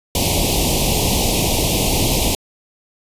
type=band-stop noise; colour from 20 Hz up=pink; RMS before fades=-17 dBFS; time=0.15-2.35 s; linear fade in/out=2 ms; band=910 to 2400 Hz; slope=48 dB/octave; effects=resampled to 32000 Hz